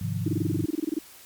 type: chord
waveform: sine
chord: F minor seventh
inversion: first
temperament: equal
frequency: 103.83 / 130.81 / 155.56 / 174.61 Hz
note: Ab2 / C3 / Eb3 / F3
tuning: 0 / 0 / 0 / 0 cents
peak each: -29 / -33 / -34 / -32 dBFS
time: 0.01-0.65 s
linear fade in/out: 5 ms
type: tone bursts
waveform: sine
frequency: 312.2 Hz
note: D#4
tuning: 6 cents sharp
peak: -22 dBFS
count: 16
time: 0.26-0.988 s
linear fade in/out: 5 ms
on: 23 ms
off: 24 ms
effects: white hiss -49 dBFS RMS until 1.25 s + MP3 96 kbps